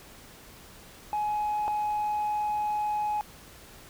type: tone pair in turn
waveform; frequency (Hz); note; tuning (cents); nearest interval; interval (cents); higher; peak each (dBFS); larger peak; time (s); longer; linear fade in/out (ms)
sine; 841 / 841; G#5 / G#5; +22 / +22; unison; 0; neither; -24; neither; 1.13-1.68 / 1.68-3.21; second; 0
effects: tanh soft clip ceiling -24 dBFS + pink hiss -50 dBFS RMS until 3.89 s